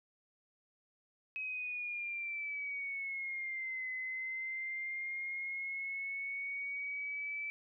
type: exponential two-way sweep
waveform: sine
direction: down then up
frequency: 2549 to 2033 to 2317 Hz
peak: -37 dBFS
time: 1.36-7.5 s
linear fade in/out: 0 ms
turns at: 3.9 s
effects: none